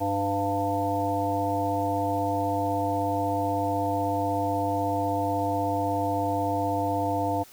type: harmonic tone with a mistuned harmonic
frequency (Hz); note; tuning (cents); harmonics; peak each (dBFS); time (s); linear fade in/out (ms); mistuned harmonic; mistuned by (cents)
99.1; G2; +19; 1 / 3 / 5 / 7 / 9; -32 / -30 / -32 / -28 / -30; 0-7.44; 20; 5; +23
effects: white hiss -51 dBFS RMS until 7.52 s